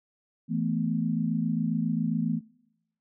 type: chord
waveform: sine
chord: E suspended fourth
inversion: none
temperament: just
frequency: 164.81 / 219.8 / 247.2 Hz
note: E3 / A3 / B3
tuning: 0 / -2 / +2 cents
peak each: -29 / -29 / -30 dBFS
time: 0.48-2.41 s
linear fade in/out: 50 ms
effects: noise-tail reverb RT60 0.9 s tail -25 dB re dry